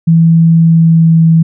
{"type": "tone with pitch glide", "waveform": "sine", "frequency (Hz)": [164.81, 163.2], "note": ["E3", "E3"], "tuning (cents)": [0, -17], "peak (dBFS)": -3, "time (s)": [0.07, 1.43], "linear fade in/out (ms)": 10, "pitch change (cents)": -17, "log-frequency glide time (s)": [0.56, 1.25], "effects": []}